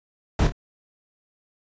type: noise with echo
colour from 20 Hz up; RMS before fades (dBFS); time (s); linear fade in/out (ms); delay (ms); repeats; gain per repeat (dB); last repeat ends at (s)
brown; -18; 0.39-0.47; 2; 26; 2; -8; 0.522
effects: resampled to 16000 Hz